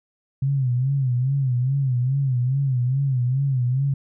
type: tone with vibrato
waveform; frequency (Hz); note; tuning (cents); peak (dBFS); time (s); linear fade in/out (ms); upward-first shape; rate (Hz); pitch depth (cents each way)
sine; 130.81; C3; 0; -18; 0.42-3.94; 5; sine; 2.4; 120
effects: none